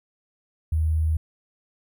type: tone with sample-and-hold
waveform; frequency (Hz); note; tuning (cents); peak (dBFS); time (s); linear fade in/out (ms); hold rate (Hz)
sine; 79; D#2; +27; -19; 0.72-1.17; 5; 11025
effects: none